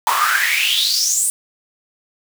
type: noise with high-pass filter sweep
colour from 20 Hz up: pink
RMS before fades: -17 dBFS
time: 0.07-1.3 s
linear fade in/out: 0 ms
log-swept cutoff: 920 to 9100 Hz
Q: 9
effects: none